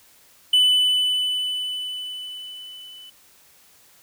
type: tone with level ramp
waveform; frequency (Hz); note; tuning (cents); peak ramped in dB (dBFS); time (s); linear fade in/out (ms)
triangle; 2996; F#7; +21; -11 to -39; 0.53-3.1; 5
effects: white hiss -54 dBFS RMS until 4.02 s